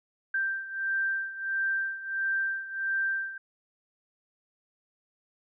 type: beating tone pair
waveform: sine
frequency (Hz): 1571 / 1572.5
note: G6 / G6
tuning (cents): +3 / +5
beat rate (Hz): 1.5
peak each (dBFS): -29 / -33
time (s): 0.34-3.38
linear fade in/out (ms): 5
effects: none